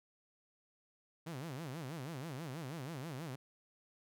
sawtooth tone with vibrato, 146.5 Hz, D3, 4 cents flat, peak -38 dBFS, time 1.26-3.36 s, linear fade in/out 10 ms, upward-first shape sine, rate 6.2 Hz, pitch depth 270 cents each way, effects none

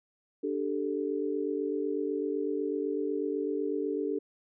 sine chord, D suspended fourth, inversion none, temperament equal, 293.7 / 392 / 440 Hz, D4 / G4 / A4, 0 / 0 / 0 cents, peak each -33 dBFS, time 0.43-4.19 s, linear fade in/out 10 ms, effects none

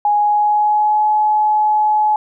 sine tone with pitch glide, 830.6 to 850.5 Hz, G#5 to G#5, 0 to +41 cents, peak -11 dBFS, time 0.05-2.16 s, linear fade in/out 2 ms, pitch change +41 cents, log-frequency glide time 0.15-1.07 s, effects none

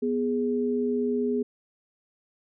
sine tone pair together, 246 / 415.6 Hz, B3 / G#4, -7 / +1 cents, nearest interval major sixth, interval 908 cents, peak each -26 dBFS, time 0.02-1.43 s, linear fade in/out 10 ms, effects none

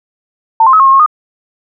sine tone with pitch steps, 898 / 1053 / 1280 / 1082 / 1073 / 1085 / 1230 Hz, A5 / C6 / D#6 / C#6 / C6 / C#6 / D#6, +35 / +11 / +49 / -42 / +43 / -37 / -20 cents, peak -3 dBFS, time 0.6-1.062 s, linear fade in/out 5 ms, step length 66 ms, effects none

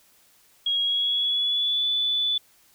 sine tone with pitch glide, 3297 to 3477 Hz, G#7 to A7, -13 to -21 cents, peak -21 dBFS, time 0.66-2.38 s, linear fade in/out 5 ms, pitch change +92 cents, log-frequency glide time 0.81-1.87 s, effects white hiss -59 dBFS RMS until 2.74 s

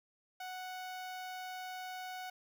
sawtooth tone with notch filter, 740 Hz, F#5, in tune, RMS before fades -44 dBFS, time 0.4-2.3 s, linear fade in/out 5 ms, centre 8400 Hz, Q 1.8, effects none

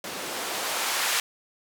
blue noise with band-pass filter sweep, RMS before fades -29 dBFS, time 0.04-1.2 s, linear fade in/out 2 ms, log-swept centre 240 to 1200 Hz, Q 0.71, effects none

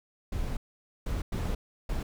brown noise bursts at uneven times, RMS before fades -31 dBFS, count 4, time 0.32-0.57 / 1.06-1.22 / 1.32-1.55 / 1.89-2.03 s, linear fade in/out 5 ms, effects none

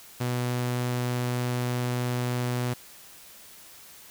sawtooth tone, 123.3 Hz, B2, 2 cents flat, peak -22 dBFS, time 0.2-2.74 s, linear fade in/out 10 ms, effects white hiss -49 dBFS RMS until 4.1 s

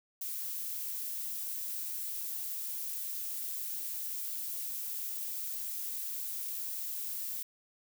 violet noise, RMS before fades -38 dBFS, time 0.21-7.43 s, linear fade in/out 5 ms, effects none

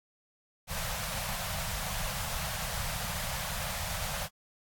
pink band-stop noise, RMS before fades -35 dBFS, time 0.67-4.29 s, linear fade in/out 50 ms, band 190 to 540 Hz, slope 48 dB/octave, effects AAC 64 kbps

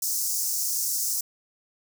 pink high-pass noise, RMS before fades -27 dBFS, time 0.02-1.21 s, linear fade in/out 5 ms, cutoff 5300 Hz, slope 48 dB/octave, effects none

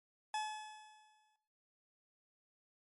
40% pulse tone with exponential decay, 857 Hz, A5, 46 cents flat, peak -34 dBFS, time 0.34-1.36 s, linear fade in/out 2 ms, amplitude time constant 220 ms, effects noise-tail reverb RT60 0.8 s tail -18 dB re dry + MP3 48 kbps

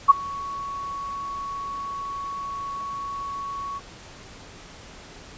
sine tone with ADSR envelope, 1115 Hz, C#6, 10 cents sharp, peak -5 dBFS, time 0.08-3.8 s, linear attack 23 ms, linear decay 16 ms, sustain -24 dB, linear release 28 ms, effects pink hiss -44 dBFS RMS until 5.37 s + resampled to 16000 Hz

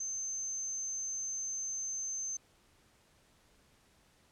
sine tone, 6250 Hz, G8, 6 cents flat, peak -35 dBFS, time 0-2.37 s, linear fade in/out 5 ms, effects pink hiss -67 dBFS RMS until 4.31 s + low-pass 11000 Hz 12 dB/octave

